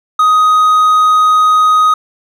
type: tone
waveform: triangle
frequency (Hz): 1252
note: D#6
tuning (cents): +10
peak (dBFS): -4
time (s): 0.19-1.94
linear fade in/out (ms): 5
effects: none